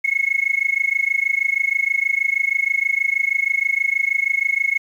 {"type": "tone with amplitude modulation", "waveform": "sine", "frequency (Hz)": 2183, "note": "C#7", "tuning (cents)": -27, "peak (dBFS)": -12, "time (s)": [0.04, 4.78], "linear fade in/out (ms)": 10, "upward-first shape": "sine", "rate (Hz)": 26.3, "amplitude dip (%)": 95, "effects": ["tanh soft clip ceiling -8 dBFS", "8-bit"]}